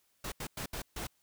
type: noise bursts at uneven times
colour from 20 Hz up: pink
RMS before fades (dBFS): -39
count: 5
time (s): 0.24-0.32 / 0.4-0.47 / 0.57-0.66 / 0.73-0.82 / 0.96-1.07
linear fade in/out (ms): 5
effects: white hiss -73 dBFS RMS until 1.22 s